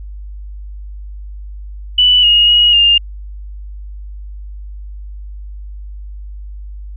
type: tone with pitch steps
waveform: sine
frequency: 2972 / 2867 / 2893 / 2812 Hz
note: F#7 / F7 / F#7 / F7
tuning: +7 / +45 / -40 / +11 cents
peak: -6 dBFS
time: 1.98-2.98 s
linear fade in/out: 5 ms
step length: 250 ms
effects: added 50 Hz sine -26 dBFS peak until 6.96 s